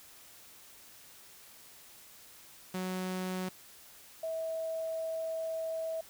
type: tone pair in turn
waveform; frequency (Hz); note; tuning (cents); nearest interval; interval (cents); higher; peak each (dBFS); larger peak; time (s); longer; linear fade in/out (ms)
sawtooth / sine; 185 / 648.3; F#3 / E5; 0 / -29; octave + minor seventh; 2171; second; -30 / -33; first; 2.74-3.49 / 4.23-6.01; second; 5
effects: white hiss -55 dBFS RMS until 6.09 s